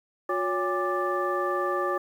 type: tone cluster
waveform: sine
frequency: 360.5 / 562 / 811 / 1180 / 1752 Hz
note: F#4 / C#5 / G#5 / D6 / A6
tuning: -45 / +24 / -41 / +8 / -8 cents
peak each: -29 / -30 / -35 / -28 / -36 dBFS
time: 0.29-1.98 s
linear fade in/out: 5 ms
effects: tanh soft clip ceiling -13 dBFS + 9-bit